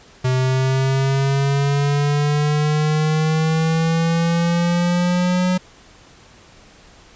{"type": "exponential sweep", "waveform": "square", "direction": "up", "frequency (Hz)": [127.9, 183.5], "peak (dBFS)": -16, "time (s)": [0.24, 5.58], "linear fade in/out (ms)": 10, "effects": ["pink hiss -47 dBFS RMS until 7.15 s", "resampled to 16000 Hz"]}